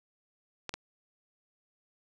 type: clicks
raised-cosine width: 0.2 ms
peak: -18 dBFS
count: 2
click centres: 0.693 / 0.74 s
effects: none